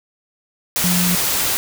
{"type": "tone in noise", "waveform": "sine", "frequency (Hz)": 178.5, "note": "F3", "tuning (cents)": 38, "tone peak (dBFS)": -17, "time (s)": [0.84, 1.15], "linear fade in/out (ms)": 0, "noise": "white", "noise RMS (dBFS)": -19, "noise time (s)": [0.76, 1.57], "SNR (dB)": -1, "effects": []}